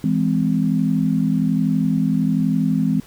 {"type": "chord", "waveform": "sine", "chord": "E augmented", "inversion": "none", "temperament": "just", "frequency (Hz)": [164.81, 206, 257.5], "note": ["E3", "G#3", "B#3"], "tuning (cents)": [0, -14, -28], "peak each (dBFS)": -20, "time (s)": [0.04, 3], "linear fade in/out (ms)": 2, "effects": ["pink hiss -47 dBFS RMS until 3.06 s"]}